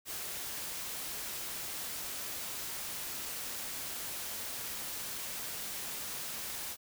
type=noise; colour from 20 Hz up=white; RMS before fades=-40 dBFS; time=0.05-6.77 s; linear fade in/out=50 ms; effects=none